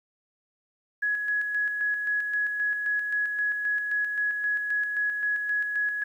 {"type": "tone with tremolo", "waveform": "sine", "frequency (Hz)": 1679, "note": "G#6", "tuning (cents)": 18, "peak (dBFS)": -23, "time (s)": [1.02, 6.04], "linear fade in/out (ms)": 10, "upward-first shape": "square", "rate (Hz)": 3.8, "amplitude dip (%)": 40, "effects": ["10-bit"]}